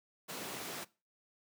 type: high-pass noise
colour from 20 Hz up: pink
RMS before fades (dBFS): -43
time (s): 0.28-0.85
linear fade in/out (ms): 20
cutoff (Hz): 190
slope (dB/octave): 12
effects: noise-tail reverb RT60 0.3 s tail -20 dB re dry + high-pass 100 Hz 12 dB/octave